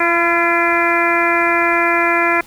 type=harmonic tone with a mistuned harmonic; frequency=341.4 Hz; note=F4; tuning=39 cents flat; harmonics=1 / 2 / 3 / 4 / 5 / 6 / 7; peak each=-20 / -20 / -20 / -20 / -20 / -20 / -20 dBFS; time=0-2.41 s; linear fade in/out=5 ms; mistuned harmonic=3; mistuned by=-22 cents; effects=pink hiss -43 dBFS RMS until 2.46 s